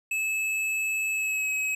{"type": "tone with pitch glide", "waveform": "square", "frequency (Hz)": [2602, 2554], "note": ["E7", "D#7"], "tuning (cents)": [-23, 45], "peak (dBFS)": -26, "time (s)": [0.11, 1.75], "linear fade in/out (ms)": 5, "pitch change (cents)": -32, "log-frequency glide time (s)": [1.11, 1.5], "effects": ["low-pass 12000 Hz 12 dB/octave", "11-bit"]}